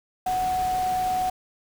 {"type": "tone in noise", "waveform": "sine", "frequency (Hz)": 740, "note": "F#5", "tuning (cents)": 0, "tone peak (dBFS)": -22, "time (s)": [0.26, 1.3], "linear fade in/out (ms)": 5, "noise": "pink", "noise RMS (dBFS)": -37, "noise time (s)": [0.26, 1.3], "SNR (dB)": 12, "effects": []}